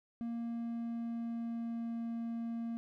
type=tone with pitch glide; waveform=triangle; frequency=233.1 to 231.2 Hz; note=A#3 to A#3; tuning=0 to -14 cents; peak=-34 dBFS; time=0.21-2.77 s; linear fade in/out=0 ms; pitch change=-14 cents; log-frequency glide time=0.41-2.07 s; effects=none